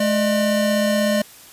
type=tone pair together; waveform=square; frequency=212.8 / 602 Hz; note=G#3 / D5; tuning=+42 / +43 cents; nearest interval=octave + tritone; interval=1801 cents; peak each=-20 dBFS; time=0-1.22 s; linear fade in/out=5 ms; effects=white hiss -44 dBFS RMS until 1.52 s + resampled to 32000 Hz